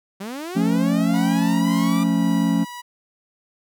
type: linear sweep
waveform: sawtooth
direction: up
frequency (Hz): 185.7 to 1200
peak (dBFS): -25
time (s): 0.2-2.04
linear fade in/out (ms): 10
type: chord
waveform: triangle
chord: F augmented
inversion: none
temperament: equal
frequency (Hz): 174.61 / 220 / 277.2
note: F3 / A3 / C#4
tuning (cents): 0 / 0 / 0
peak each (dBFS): -19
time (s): 0.55-2.65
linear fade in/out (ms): 20
type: tone with tremolo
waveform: sawtooth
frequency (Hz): 974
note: B5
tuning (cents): -24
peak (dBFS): -27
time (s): 1.13-2.82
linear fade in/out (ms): 20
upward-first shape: sine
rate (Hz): 1.8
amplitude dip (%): 30
effects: none